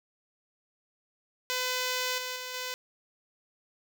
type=tone with level steps; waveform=5% pulse; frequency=505 Hz; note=B4; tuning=39 cents sharp; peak=-17 / -22 / -25 / -22 dBFS; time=1.5-2.74 s; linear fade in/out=0 ms; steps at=2.18 / 2.36 / 2.54 s; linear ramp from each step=2 ms; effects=none